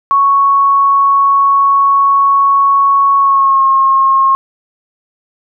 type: tone with pitch glide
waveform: sine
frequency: 1108.7 to 1077.8 Hz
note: C#6 to C#6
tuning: 0 to -49 cents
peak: -6 dBFS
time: 0.11-4.35 s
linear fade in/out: 0 ms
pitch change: -49 cents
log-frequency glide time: 3.18-3.65 s
effects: none